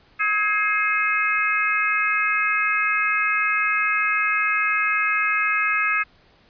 harmonic tone with a mistuned harmonic, 425.4 Hz, G#4, 42 cents sharp, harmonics 3 / 4 / 5 / 6, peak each -24 / -24 / -24 / -24 dBFS, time 0.19-6.04 s, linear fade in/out 20 ms, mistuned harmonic 4, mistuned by -51 cents, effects pink hiss -56 dBFS RMS until 6.49 s + resampled to 11025 Hz

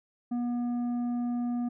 sine tone with tanh clipping, 241.5 Hz, B3, 39 cents flat, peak -29 dBFS, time 0.31-1.69 s, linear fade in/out 10 ms, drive 7 dB, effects none

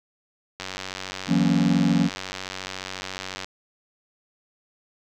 click train, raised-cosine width 0.2 ms, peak -14 dBFS, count 269, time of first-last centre 0.6-3.445 s, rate 94.2 Hz
triangle chord, F# dominant seventh, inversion third, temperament equal, 164.81 / 185 / 233.1 / 277.2 Hz, E3 / F#3 / A#3 / C#4, 0 / 0 / 0 / 0 cents, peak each -21 dBFS, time 1.27-2.1 s, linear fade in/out 50 ms
effects none

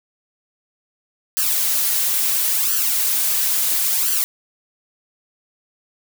blue noise with flanger, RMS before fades -19 dBFS, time 1.37-4.24 s, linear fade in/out 0 ms, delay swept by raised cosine 0.66 to 5.16 ms, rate 0.73 Hz, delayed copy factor +0.75, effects none

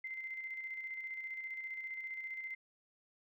sine tone with tremolo, 2077 Hz, C7, 13 cents flat, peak -39 dBFS, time 0.04-2.55 s, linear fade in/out 5 ms, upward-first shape square, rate 15 Hz, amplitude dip 40%, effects none

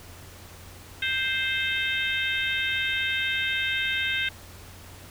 harmonic tone, 524 Hz, C5, 2 cents sharp, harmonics 3 / 4 / 5 / 6 / 7, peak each -29 / -30 / -31 / -32 / -32 dBFS, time 1.02-4.29 s, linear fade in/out 5 ms, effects added 89 Hz sine -47 dBFS peak until 5.1 s + pink hiss -47 dBFS RMS until 5.1 s

